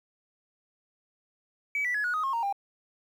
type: tone with pitch steps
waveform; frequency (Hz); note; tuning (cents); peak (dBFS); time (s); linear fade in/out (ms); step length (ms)
triangle; 2284 / 1965.5 / 1691.4 / 1455.5 / 1252.6 / 1077.9 / 927.6 / 798.2; D7 / B6 / G#6 / F#6 / D#6 / C#6 / A#5 / G5; -49 / -9 / +31 / -29 / +11 / -49 / -9 / +31; -23; 1.75-2.526; 2; 97
effects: tanh soft clip ceiling -23 dBFS + 10-bit